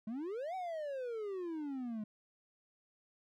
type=exponential two-way sweep; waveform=triangle; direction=up then down; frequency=207.7 to 767 to 207.7 Hz; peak=-36 dBFS; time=0.07-2.04 s; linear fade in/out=5 ms; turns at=0.55 s; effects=none